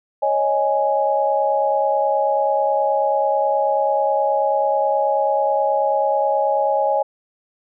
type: chord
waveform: sine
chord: C# suspended second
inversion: none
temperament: just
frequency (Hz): 554.4 / 623.7 / 831.5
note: C#5 / D#5 / G#5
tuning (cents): 0 / +4 / +2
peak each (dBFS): -20 / -21 / -19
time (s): 0.22-7.03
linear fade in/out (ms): 10
effects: none